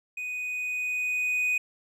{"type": "tone with level ramp", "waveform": "triangle", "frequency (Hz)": 2489, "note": "D#7", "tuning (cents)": 0, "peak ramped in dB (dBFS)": [-30, -21], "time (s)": [0.17, 1.58], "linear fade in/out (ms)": 5, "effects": []}